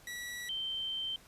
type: tone pair in turn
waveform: sawtooth / sine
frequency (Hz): 1941 / 3115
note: B6 / G7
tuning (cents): -31 / -12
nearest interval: minor sixth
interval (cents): 819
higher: second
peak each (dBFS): -36 / -34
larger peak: second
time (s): 0.07-0.49 / 0.49-1.16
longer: second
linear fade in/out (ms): 2
effects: pink hiss -59 dBFS RMS until 1.27 s + resampled to 32000 Hz